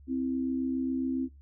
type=tone pair together; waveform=sine; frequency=261 / 328.3 Hz; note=C4 / E4; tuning=-4 / -7 cents; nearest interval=major third; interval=397 cents; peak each=-28 / -35 dBFS; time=0.07-1.29 s; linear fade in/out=50 ms; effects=noise-tail reverb RT60 0.2 s tail -22 dB re dry + added 70 Hz sine -50 dBFS peak until 1.41 s

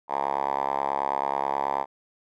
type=tone with band-pass filter; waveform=5% pulse; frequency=69.3 Hz; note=C#2; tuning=in tune; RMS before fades=-27 dBFS; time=0.08-1.86 s; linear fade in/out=50 ms; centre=920 Hz; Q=4.4; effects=none

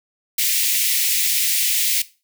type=high-pass noise; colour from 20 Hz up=white; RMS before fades=-19 dBFS; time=0.38-2.02 s; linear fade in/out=5 ms; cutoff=2000 Hz; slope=48 dB/octave; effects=noise-tail reverb RT60 0.3 s tail -17 dB re dry

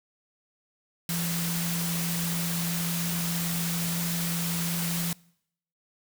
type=tone in noise; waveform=sine; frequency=170 Hz; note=F3; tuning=46 cents flat; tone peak=-29 dBFS; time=1.09-5.13 s; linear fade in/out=2 ms; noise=white; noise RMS=-32 dBFS; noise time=1.09-5.13 s; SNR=0 dB; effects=noise-tail reverb RT60 0.7 s tail -24 dB re dry

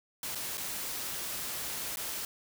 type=noise with dropouts; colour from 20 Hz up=white; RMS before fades=-37 dBFS; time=0.23-2.25 s; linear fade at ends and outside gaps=2 ms; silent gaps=0.35-0.355 / 0.573-0.578 / 1.959-1.97 s; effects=none

